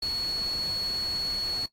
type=tone in noise; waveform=sine; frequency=4370 Hz; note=C#8; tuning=26 cents flat; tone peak=-28 dBFS; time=0.02-1.66 s; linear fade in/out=5 ms; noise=pink; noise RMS=-42 dBFS; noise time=0.02-1.66 s; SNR=+11 dB; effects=noise-tail reverb RT60 0.1 s tail -17 dB re dry + AAC 48 kbps